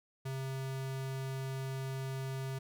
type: tone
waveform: square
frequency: 133.4 Hz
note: C3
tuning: 34 cents sharp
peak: -37 dBFS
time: 0.25-2.59 s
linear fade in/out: 10 ms
effects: none